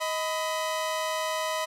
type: tone pair together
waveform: sawtooth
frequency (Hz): 630 / 1000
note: D#5 / B5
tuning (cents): +21 / +21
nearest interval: minor sixth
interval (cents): 800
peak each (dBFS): -26 / -27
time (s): 0-1.66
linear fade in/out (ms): 20
effects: low-pass 12000 Hz 12 dB/octave